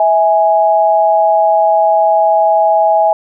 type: tone pair together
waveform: sine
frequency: 651 / 830.6 Hz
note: E5 / G#5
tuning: -22 / 0 cents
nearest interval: major third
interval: 422 cents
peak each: -10 dBFS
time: 0-3.13 s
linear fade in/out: 2 ms
effects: none